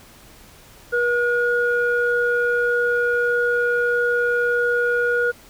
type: tone pair together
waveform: sine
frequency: 481 / 1441.4 Hz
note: B4 / F#6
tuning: -46 / -46 cents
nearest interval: octave + perfect fifth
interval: 1900 cents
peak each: -19 dBFS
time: 0.92-5.32 s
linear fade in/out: 20 ms
effects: tanh soft clip ceiling -9 dBFS + pink hiss -47 dBFS RMS until 5.49 s